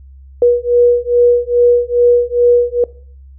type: beating tone pair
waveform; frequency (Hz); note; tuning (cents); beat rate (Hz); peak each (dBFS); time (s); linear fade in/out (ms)
sine; 482 / 484.4; B4 / B4; -42 / -34; 2.4; -11; 0.42-2.84; 2
effects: noise-tail reverb RT60 0.5 s tail -21 dB re dry + added 67 Hz sine -35 dBFS peak until 3.38 s